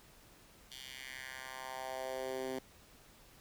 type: tone with high-pass filter sweep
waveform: 10% pulse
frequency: 130.81 Hz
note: C3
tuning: in tune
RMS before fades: -43 dBFS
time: 0.71-2.59 s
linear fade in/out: 5 ms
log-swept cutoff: 3400 to 290 Hz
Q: 2.2
effects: pink hiss -61 dBFS RMS until 3.4 s